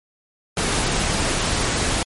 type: noise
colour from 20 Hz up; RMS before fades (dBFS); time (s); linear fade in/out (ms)
pink; -21; 0.57-2.03; 2
effects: MP3 48 kbps